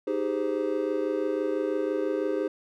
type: chord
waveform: triangle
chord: Ab major seventh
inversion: second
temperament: just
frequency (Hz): 311.5 / 389.3 / 415.3 / 519.1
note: Eb4 / G4 / Ab4 / C5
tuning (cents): +2 / -12 / 0 / -14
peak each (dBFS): -29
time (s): 0.07-2.48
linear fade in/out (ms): 5
effects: none